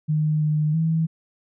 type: tone with pitch steps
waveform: sine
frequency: 153.4 / 152.3 / 161.7 Hz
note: D#3 / D#3 / E3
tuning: -24 / -37 / -33 cents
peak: -18 dBFS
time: 0.08-1.07 s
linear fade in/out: 20 ms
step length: 330 ms
effects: none